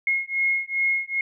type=beating tone pair; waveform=sine; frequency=2157 / 2159.5 Hz; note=C#7 / C#7; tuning=-48 / -46 cents; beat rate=2.5 Hz; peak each=-24 dBFS; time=0.07-1.21 s; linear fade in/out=2 ms; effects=none